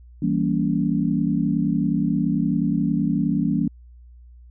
sine chord, E diminished seventh, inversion none, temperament equal with one note detuned, 164.81 / 196 / 233.1 / 283.5 Hz, E3 / G3 / Bb3 / Db4, 0 / 0 / 0 / +39 cents, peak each -24 dBFS, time 0.22-3.68 s, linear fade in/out 5 ms, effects added 60 Hz sine -43 dBFS peak until 4.5 s

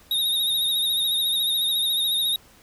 square tone with vibrato, 3729 Hz, A#7, in tune, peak -21 dBFS, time 0.11-2.36 s, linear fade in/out 2 ms, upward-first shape sine, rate 14 Hz, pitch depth 48 cents each way, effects pink hiss -53 dBFS RMS until 2.62 s

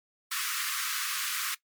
pink high-pass noise, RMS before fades -32 dBFS, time 0.31-1.55 s, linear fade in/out 10 ms, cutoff 1100 Hz, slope 96 dB/octave, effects noise-tail reverb RT60 0.1 s tail -19 dB re dry + MP3 96 kbps

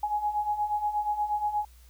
sine beating tone pair, 830.6 / 839 Hz, G#5 / G#5, 0 / +17 cents, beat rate 8.4 Hz, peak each -32 / -27 dBFS, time 0.03-1.65 s, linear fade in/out 5 ms, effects added 60 Hz sine -51 dBFS peak until 1.89 s + white hiss -61 dBFS RMS until 1.89 s

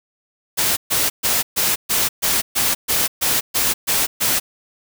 white noise bursts, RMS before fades -18 dBFS, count 12, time 0.57-4.4 s, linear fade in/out 20 ms, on 200 ms, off 130 ms, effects none

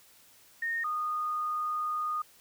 sine tone pair in turn, 1843 / 1230.1 Hz, A#6 / D#6, -20 / -20 cents, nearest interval perfect fifth, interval 700 cents, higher first, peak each -29 / -29 dBFS, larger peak neither, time 0.62-0.84 / 0.84-2.22 s, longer second, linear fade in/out 5 ms, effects white hiss -59 dBFS RMS until 2.4 s

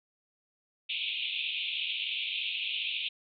pink band-pass noise, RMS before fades -34 dBFS, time 0.89-3.09 s, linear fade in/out 10 ms, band 2400 to 3700 Hz, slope 96 dB/octave, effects none

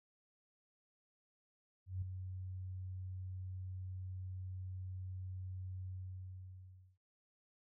sine tone with ADSR envelope, 92.9 Hz, F#2, 7 cents sharp, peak -35 dBFS, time 1.86-6.98 s, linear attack 160 ms, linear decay 5 ms, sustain -7 dB, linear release 1100 ms, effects none

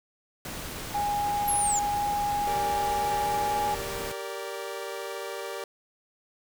pink noise, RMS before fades -37 dBFS, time 0.45-4.12 s, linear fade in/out 2 ms
sine tone with pitch glide, 822 to 830.1 Hz, G#5 to G#5, -18 to -1 cents, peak -25 dBFS, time 0.94-3.75 s, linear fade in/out 10 ms, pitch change +17 cents, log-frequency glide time 2.63-3.43 s
sine linear sweep, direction down, 11460 to 6840 Hz, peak -25 dBFS, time 1.48-1.79 s, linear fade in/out 0 ms
sawtooth chord, G minor, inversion none, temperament equal with one note detuned, 392 / 466.2 / 579.2 Hz, G4 / Bb4 / D5, 0 / 0 / -24 cents, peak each -34 dBFS, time 2.47-5.64 s, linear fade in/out 2 ms
effects none

